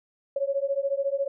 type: beating tone pair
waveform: sine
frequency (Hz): 547 / 561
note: C#5 / C#5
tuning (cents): -23 / +21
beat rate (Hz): 14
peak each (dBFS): -27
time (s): 0.36-1.28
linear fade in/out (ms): 5
effects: none